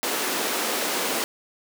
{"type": "high-pass noise", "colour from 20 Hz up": "pink", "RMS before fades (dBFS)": -26, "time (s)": [0.03, 1.24], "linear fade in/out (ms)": 0, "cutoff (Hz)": 270, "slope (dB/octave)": 24, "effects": []}